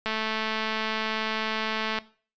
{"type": "click train", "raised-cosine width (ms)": 0.3, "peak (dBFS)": -13, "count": 423, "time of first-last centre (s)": [0.06, 1.987], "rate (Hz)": 219, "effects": ["noise-tail reverb RT60 0.4 s tail -18 dB re dry", "resampled to 16000 Hz"]}